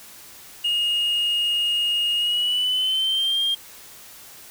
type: tone with pitch glide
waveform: triangle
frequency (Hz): 2857 to 3207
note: F7 to G7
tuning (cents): +39 to +39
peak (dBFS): -17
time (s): 0.64-3.55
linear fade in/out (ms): 10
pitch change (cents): +200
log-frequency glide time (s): 2.16-3.41
effects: tanh soft clip ceiling -14 dBFS + white hiss -44 dBFS RMS until 4.5 s